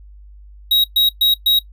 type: tone bursts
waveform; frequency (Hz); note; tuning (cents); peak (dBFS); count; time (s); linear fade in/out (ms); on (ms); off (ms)
square; 3810; A#7; +37; -12; 4; 0.71-1.59; 5; 130; 120
effects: noise-tail reverb RT60 0.1 s tail -19 dB re dry + added 50 Hz sine -38 dBFS peak until 1.72 s